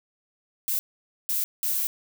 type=noise bursts at uneven times; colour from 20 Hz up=violet; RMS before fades=-26 dBFS; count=3; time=0.68-0.79 / 1.29-1.44 / 1.63-1.87 s; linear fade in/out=0 ms; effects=none